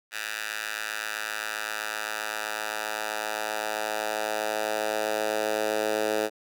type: tone with high-pass filter sweep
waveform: 10% pulse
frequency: 107.7 Hz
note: A2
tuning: 37 cents flat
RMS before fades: -30 dBFS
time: 0.11-6.3 s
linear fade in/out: 50 ms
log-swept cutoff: 1800 to 450 Hz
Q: 1.5
effects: none